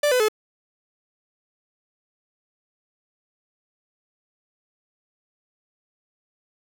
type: tone with pitch steps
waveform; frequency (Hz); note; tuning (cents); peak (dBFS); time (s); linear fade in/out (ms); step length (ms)
45% pulse; 587.3 / 502.5 / 429.9; D5 / B4 / A4; 0 / +30 / -40; -17; 0.03-0.285; 5; 85
effects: none